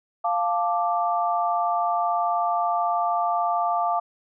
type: chord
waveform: sine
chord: D minor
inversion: first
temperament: equal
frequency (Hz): 698.5 / 880 / 1174.7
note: F5 / A5 / D6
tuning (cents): 0 / 0 / 0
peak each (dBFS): -23 / -27 / -26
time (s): 0.24-4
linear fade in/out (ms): 10
effects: none